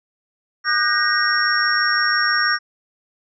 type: tone cluster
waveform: sine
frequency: 1211 / 1492 / 1598 / 1873 / 5530 Hz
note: D#6 / F#6 / G6 / A#6 / F8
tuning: -47 / +14 / +33 / +8 / -18 cents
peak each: -22 dBFS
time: 0.64-2.59 s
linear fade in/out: 50 ms
effects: none

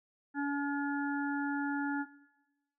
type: harmonic tone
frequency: 284.6 Hz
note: C#4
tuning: 46 cents sharp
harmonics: 1 / 3 / 5 / 6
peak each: -32 / -39 / -40 / -40 dBFS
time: 0.34-2.06 s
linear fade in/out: 50 ms
effects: noise-tail reverb RT60 1.0 s tail -18 dB re dry

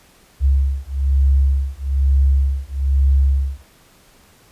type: beating tone pair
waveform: sine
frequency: 67.7 / 68.8 Hz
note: C#2 / C#2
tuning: -40 / -12 cents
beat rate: 1.1 Hz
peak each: -16 dBFS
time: 0.4-3.63 s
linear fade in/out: 50 ms
effects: pink hiss -51 dBFS RMS until 4.51 s + resampled to 32000 Hz

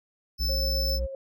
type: tone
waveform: square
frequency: 5274 Hz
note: E8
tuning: in tune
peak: -28 dBFS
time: 0.38-1 s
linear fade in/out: 50 ms
type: tone with vibrato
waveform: triangle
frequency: 61.4 Hz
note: B1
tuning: 9 cents flat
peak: -24 dBFS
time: 0.39-1.07 s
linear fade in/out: 20 ms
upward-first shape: triangle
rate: 3.9 Hz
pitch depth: 34 cents each way
type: tone with tremolo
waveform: sine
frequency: 539 Hz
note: C#5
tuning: 49 cents flat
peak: -31 dBFS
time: 0.49-1.15 s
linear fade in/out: 2 ms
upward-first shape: sine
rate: 7.7 Hz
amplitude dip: 40%
type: noise with exponential growth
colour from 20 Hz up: violet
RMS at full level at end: -37 dBFS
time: 0.82-0.9 s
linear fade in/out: 1 ms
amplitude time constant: 17 ms
effects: none

